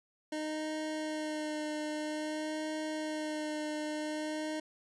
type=tone with vibrato; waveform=25% pulse; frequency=307 Hz; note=D#4; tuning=23 cents flat; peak=-31 dBFS; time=0.32-4.6 s; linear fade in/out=5 ms; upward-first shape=sine; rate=0.51 Hz; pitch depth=19 cents each way; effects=resampled to 22050 Hz